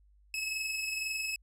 sawtooth tone pair together, 2580 / 2602 Hz, E7 / E7, -38 / -23 cents, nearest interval unison, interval 15 cents, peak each -30 / -38 dBFS, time 0.34-1.36 s, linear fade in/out 2 ms, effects added 50 Hz sine -60 dBFS peak until 1.42 s + low-pass 12000 Hz 12 dB/octave

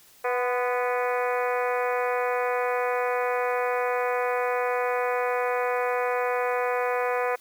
harmonic tone with a mistuned harmonic, 246.7 Hz, B3, 2 cents flat, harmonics 2 / 3 / 4 / 5 / 6 / 7 / 8 / 9 / 10, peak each -26 / -30 / -32 / -34 / -36 / -37 / -38 / -39 / -40 dBFS, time 0.24-7.36 s, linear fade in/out 10 ms, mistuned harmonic 4, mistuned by +37 cents, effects white hiss -55 dBFS RMS until 7.4 s

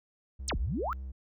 triangle tone with vibrato, 65.1 Hz, C2, 8 cents flat, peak -35 dBFS, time 0.39-1.12 s, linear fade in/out 10 ms, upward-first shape sine, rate 5.1 Hz, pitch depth 31 cents each way
sine exponential two-way sweep, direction down then up, 9397 to 35.03 to 1433 Hz, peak -30 dBFS, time 0.48-0.93 s, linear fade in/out 0 ms, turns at 0.57 s
effects none

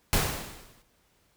pink noise with exponential decay, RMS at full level -22 dBFS, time 0.13-0.82 s, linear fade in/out 0 ms, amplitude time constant 150 ms, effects pink hiss -67 dBFS RMS until 1.36 s

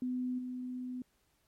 sine tone with level steps, 251.6 Hz, B3, 32 cents sharp, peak -32 / -37 dBFS, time 0.02-1.02 s, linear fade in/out 2 ms, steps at 0.38 s, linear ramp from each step 10 ms, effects pink hiss -74 dBFS RMS until 1.47 s + MP3 64 kbps

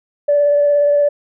sine tone with vibrato, 580 Hz, D5, 22 cents flat, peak -9 dBFS, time 0.28-1.09 s, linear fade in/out 10 ms, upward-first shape sine, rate 17 Hz, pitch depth 13 cents each way, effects tanh soft clip ceiling -5 dBFS

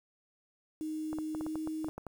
sine tone with pitch glide, 311.1 to 313.8 Hz, D#4 to D#4, 0 to +15 cents, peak -34 dBFS, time 0.81-1.89 s, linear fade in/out 0 ms, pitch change +15 cents, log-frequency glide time 1.37-1.57 s
clicks, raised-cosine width 1 ms, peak -27 dBFS, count 11, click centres 1.13 / 1.186 / 1.349 / 1.41 / 1.465 / 1.556 / 1.674 / 1.845 / 1.885 / 1.98 / 2.067 s
effects 9-bit

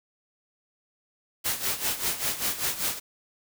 white noise with tremolo, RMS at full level -26 dBFS, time 1.44-3 s, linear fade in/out 20 ms, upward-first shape sine, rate 5.1 Hz, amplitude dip 75%, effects none

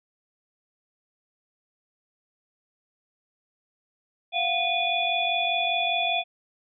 sine tone cluster, 691 / 736 / 2460 / 3441 Hz, F5 / F#5 / D#7 / A7, -19 / -9 / -20 / -39 cents, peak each -27 / -31 / -27 / -28 dBFS, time 4.32-6.24 s, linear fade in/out 50 ms, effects none

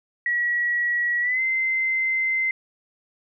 sine tone with pitch glide, 1922 to 2072 Hz, B6 to C7, -48 to -17 cents, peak -20 dBFS, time 0.26-2.51 s, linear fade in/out 2 ms, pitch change +131 cents, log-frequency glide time 1.21-1.41 s, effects none

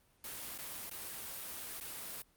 white noise with dropouts, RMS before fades -44 dBFS, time 0.24-2.22 s, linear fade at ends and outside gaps 2 ms, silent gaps 0.578-0.586 / 0.896-0.912 / 1.801-1.809 s, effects pink hiss -70 dBFS RMS until 2.36 s + Opus 32 kbps

